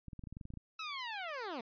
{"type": "clicks", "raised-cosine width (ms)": 5, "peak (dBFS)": -34, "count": 12, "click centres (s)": [0.083, 0.132, 0.193, 0.238, 0.272, 0.326, 0.369, 0.412, 0.454, 0.504, 0.538, 0.573]}
{"type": "linear sweep", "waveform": "15% pulse", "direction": "down", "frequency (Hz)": [1318.5, 214.7], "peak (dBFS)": -33, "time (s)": [0.79, 1.61], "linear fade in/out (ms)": 5}
{"effects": ["resampled to 11025 Hz"]}